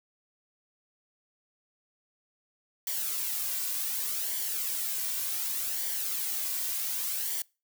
blue noise with flanger, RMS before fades -32 dBFS, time 2.87-7.42 s, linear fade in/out 2 ms, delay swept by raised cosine 0.76 to 2.36 ms, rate 0.67 Hz, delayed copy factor -0.55, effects noise-tail reverb RT60 0.3 s tail -25 dB re dry

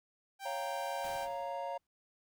sawtooth tone, 784 Hz, G5, in tune, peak -37 dBFS, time 0.39-1.28 s, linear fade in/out 50 ms
triangle chord, Bb minor, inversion first, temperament equal, 554.4 / 698.5 / 932.3 Hz, Db5 / F5 / Bb5, 0 / 0 / 0 cents, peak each -39 dBFS, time 0.45-1.78 s, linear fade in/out 10 ms
pink noise with exponential decay, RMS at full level -48 dBFS, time 1.04-1.87 s, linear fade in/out 2 ms, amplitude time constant 180 ms
effects none

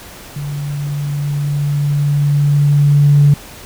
sine tone with level ramp, 144.4 Hz, D3, 29 cents flat, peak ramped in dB -20 to -4 dBFS, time 0.36-3.34 s, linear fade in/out 5 ms, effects tanh soft clip ceiling 0 dBFS + pink hiss -35 dBFS RMS until 3.65 s

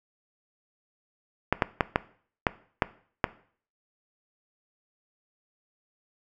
clicks, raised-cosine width 0.5 ms, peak -5 dBFS, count 7, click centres 1.526 / 1.622 / 1.808 / 1.959 / 2.468 / 2.822 / 3.242 s, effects noise-tail reverb RT60 0.5 s tail -18 dB re dry

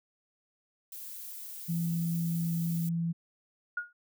violet noise, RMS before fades -43 dBFS, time 0.92-2.89 s, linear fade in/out 2 ms
sine tone with pitch glide, 168.6 to 167.63 Hz, E3 to E3, +39 to +29 cents, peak -28 dBFS, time 1.68-3.13 s, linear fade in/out 20 ms, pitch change -10 cents, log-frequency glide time 1.79-2.81 s
sine tone with exponential decay, 1436 Hz, F6, 48 cents sharp, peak -27 dBFS, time 3.77-3.93 s, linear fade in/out 5 ms, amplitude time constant 34 ms
effects none

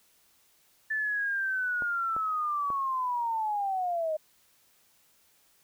sine linear sweep, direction down, 1760 to 611 Hz, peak -27 dBFS, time 0.9-4.17 s, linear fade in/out 10 ms
clicks, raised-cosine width 1 ms, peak -26 dBFS, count 3, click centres 1.822 / 2.165 / 2.703 s
effects white hiss -65 dBFS RMS until 5.63 s

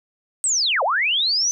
sine linear two-way sweep, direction down then up, 8370 to 493.9 to 6150 Hz, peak -17 dBFS, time 0.44-1.51 s, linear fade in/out 0 ms, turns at 0.83 s, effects none

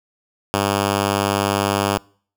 5% pulse tone, 100 Hz, G2, 35 cents sharp, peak -6 dBFS, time 0.54-1.98 s, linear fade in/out 0 ms, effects noise-tail reverb RT60 0.5 s tail -26 dB re dry

